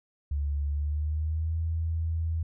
sine tone with pitch glide, 71.9 to 81.64 Hz, D2 to E2, -36 to -16 cents, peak -26 dBFS, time 0.31-2.43 s, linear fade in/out 5 ms, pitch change +220 cents, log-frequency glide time 0.68-1.57 s, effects none

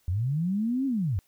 sine linear two-way sweep, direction up then down, 81.5 to 277.2 to 81.5 Hz, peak -24 dBFS, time 0.08-1.19 s, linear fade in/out 0 ms, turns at 0.86 s, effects white hiss -67 dBFS RMS until 1.27 s

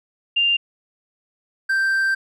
sine / triangle tone pair in turn, 2794 / 1568.1 Hz, F7 / G6, 0 / 0 cents, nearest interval minor seventh, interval 1000 cents, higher first, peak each -15 dBFS, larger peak neither, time 0.36-0.57 / 1.69-2.15 s, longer second, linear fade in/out 10 ms, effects none

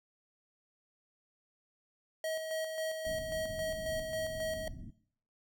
square tone with tremolo, 637 Hz, D#5, 41 cents sharp, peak -34 dBFS, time 2.24-4.68 s, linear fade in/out 2 ms, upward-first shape square, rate 3.7 Hz, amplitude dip 40%
pink low-pass noise, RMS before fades -46 dBFS, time 3.06-4.91 s, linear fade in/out 10 ms, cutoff 280 Hz, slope 48 dB/octave
effects noise-tail reverb RT60 0.6 s tail -19 dB re dry

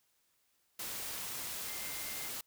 sine tone in noise, 2093 Hz, C7, in tune, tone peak -50 dBFS, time 1.68-2.29 s, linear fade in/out 5 ms, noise white, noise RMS -41 dBFS, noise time 0.79-2.41 s, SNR -12 dB, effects white hiss -75 dBFS RMS until 2.46 s

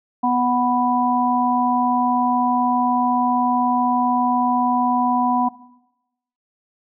harmonic tone, 246.9 Hz, B3, in tune, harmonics 1 / 3 / 4, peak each -20 / -20 / -20 dBFS, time 0.23-5.49 s, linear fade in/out 10 ms, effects noise-tail reverb RT60 0.9 s tail -18 dB re dry

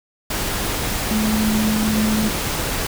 sine tone in noise, 215.8 Hz, A3, 33 cents flat, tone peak -17 dBFS, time 1.11-2.29 s, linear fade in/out 5 ms, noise pink, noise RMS -23 dBFS, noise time 0.3-2.87 s, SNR +3 dB, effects none

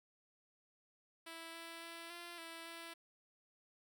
5% pulse tone with pitch steps, 329.8 / 332.2 / 334.3 / 344.8 / 330.7 / 333.5 Hz, E4 / E4 / E4 / F4 / E4 / E4, +1 / +13 / +24 / -22 / +6 / +20 cents, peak -37 dBFS, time 1.26-2.94 s, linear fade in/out 10 ms, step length 280 ms, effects none

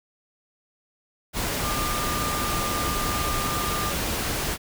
sine tone in noise, 1200 Hz, D6, 37 cents sharp, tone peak -29 dBFS, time 1.61-3.94 s, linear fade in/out 50 ms, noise pink, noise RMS -27 dBFS, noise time 1.33-4.58 s, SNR -5 dB, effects none

